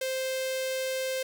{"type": "tone with notch filter", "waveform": "sawtooth", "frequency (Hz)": 523, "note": "C5", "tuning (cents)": -1, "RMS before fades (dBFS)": -31, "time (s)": [0.01, 1.23], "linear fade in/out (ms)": 5, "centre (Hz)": 1100, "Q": 1.2, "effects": []}